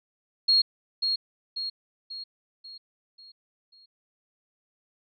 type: tone with echo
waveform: sine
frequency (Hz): 4281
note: C8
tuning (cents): +39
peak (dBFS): -17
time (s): 0.48-0.62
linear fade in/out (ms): 10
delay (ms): 540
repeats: 6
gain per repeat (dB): -6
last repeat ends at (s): 3.86
effects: none